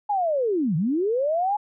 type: linear two-way sweep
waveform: sine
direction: down then up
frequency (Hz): 849 to 144.9 to 849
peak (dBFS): -20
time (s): 0.09-1.57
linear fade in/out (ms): 10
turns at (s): 0.76
effects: none